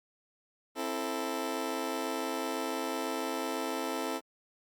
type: chord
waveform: 20% pulse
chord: A minor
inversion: first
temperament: just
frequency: 264 / 330 / 440 Hz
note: C4 / E4 / A4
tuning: +16 / +2 / 0 cents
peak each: -32 dBFS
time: 0.75-4.21 s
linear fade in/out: 50 ms
effects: Opus 48 kbps